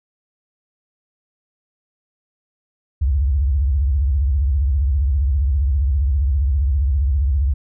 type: tone with vibrato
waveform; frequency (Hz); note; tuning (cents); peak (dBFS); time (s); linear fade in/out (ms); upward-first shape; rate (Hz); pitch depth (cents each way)
sine; 68.6; C#2; -17; -14; 3.01-7.54; 10; sine; 15; 230
effects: none